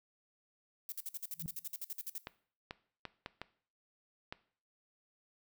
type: noise bursts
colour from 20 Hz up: violet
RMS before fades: -41 dBFS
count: 16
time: 0.89-2.181 s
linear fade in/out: 2 ms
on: 31 ms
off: 53 ms
type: tone with exponential growth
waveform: sine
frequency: 163.5 Hz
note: E3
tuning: 14 cents flat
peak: -35 dBFS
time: 1.35-1.46 s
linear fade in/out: 0 ms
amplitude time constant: 23 ms
type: clicks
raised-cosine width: 0.3 ms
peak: -25 dBFS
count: 6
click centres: 2.271 / 2.709 / 3.053 / 3.261 / 3.416 / 4.325 s
effects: noise-tail reverb RT60 0.5 s tail -18 dB re dry